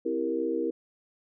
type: chord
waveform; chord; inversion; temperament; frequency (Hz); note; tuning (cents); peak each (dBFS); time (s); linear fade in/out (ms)
sine; C dominant seventh; none; equal; 261.6 / 329.6 / 392 / 466.2; C4 / E4 / G4 / Bb4; 0 / 0 / 0 / 0; -35 / -30 / -34 / -30; 0.05-0.71; 10
effects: none